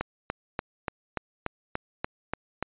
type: click train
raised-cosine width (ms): 0.5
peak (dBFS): -13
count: 10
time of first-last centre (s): 0.01-2.626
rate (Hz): 3.44
effects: resampled to 8000 Hz